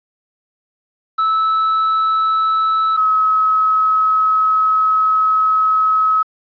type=tone pair in turn; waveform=triangle / sine; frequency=1307 / 1283.1 Hz; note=E6 / E6; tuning=-15 / -47 cents; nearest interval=unison; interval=32 cents; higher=first; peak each=-11 dBFS; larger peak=neither; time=1.18-2.97 / 2.97-6.23 s; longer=second; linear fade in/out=10 ms; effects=resampled to 11025 Hz + 8-bit